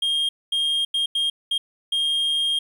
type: tone bursts at uneven times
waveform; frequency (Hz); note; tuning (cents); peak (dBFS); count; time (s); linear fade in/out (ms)
triangle; 3226; G7; +49; -18; 6; 0.02-0.29 / 0.52-0.85 / 0.94-1.06 / 1.15-1.3 / 1.51-1.58 / 1.92-2.59; 5
effects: 9-bit